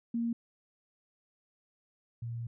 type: tone pair in turn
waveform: sine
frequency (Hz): 233.1 / 117.02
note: A#3 / A#2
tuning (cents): 0 / +7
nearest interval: octave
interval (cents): 1193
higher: first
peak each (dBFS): -29 / -35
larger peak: first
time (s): 0.14-0.33 / 2.22-2.47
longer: second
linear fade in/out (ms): 5
effects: none